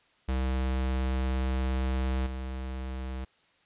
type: tone with level steps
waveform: square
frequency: 64.9 Hz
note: C2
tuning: 13 cents flat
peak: -27 / -34 dBFS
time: 0.28-3.25 s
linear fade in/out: 10 ms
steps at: 2.26 s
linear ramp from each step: 10 ms
effects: white hiss -65 dBFS RMS until 3.65 s + resampled to 8000 Hz